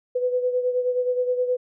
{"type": "beating tone pair", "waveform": "sine", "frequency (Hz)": [497.4, 506.9], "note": ["B4", "B4"], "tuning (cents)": [12, 45], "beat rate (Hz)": 9.5, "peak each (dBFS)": [-21, -28], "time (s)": [0.15, 1.57], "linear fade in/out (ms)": 10, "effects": []}